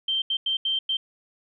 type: tone bursts at uneven times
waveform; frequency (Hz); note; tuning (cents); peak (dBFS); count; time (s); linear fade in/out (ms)
sine; 3136; G7; 0; -22; 5; 0.08-0.22 / 0.3-0.37 / 0.46-0.57 / 0.65-0.79 / 0.89-0.97; 5
effects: none